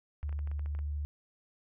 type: tone with vibrato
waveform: sine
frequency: 73.42 Hz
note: D2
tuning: in tune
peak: -32 dBFS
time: 0.23-1.05 s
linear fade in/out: 0 ms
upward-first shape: triangle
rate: 14 Hz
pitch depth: 13 cents each way
type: clicks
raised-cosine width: 0.5 ms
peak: -37 dBFS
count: 10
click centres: 0.23 / 0.293 / 0.327 / 0.391 / 0.474 / 0.515 / 0.594 / 0.66 / 0.75 / 0.79 s
effects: none